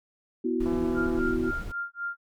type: chord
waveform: sine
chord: B suspended fourth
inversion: none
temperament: equal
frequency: 246.9 / 329.6 / 370 Hz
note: B3 / E4 / F#4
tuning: 0 / 0 / 0 cents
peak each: -29 dBFS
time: 0.44-1.51 s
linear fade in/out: 10 ms
type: noise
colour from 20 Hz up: brown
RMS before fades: -35 dBFS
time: 0.6-1.72 s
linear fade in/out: 5 ms
type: click train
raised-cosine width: 1 ms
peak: -25 dBFS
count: 90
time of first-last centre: 0.66-1.19 s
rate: 168 Hz
type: tone with tremolo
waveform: sine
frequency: 1396.9 Hz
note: F6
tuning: in tune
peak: -28 dBFS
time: 0.94-2.17 s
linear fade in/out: 50 ms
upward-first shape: sine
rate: 3.8 Hz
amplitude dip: 100%
effects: none